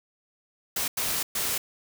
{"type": "noise bursts at uneven times", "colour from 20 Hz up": "white", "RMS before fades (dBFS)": -28, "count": 3, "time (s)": [[0.76, 0.88], [0.97, 1.23], [1.35, 1.58]], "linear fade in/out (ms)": 5, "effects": []}